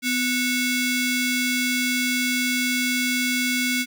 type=ring-modulated tone; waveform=sawtooth; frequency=1224 Hz; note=D#6; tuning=29 cents flat; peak=-14 dBFS; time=0.02-3.86 s; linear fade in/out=50 ms; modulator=972 Hz; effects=none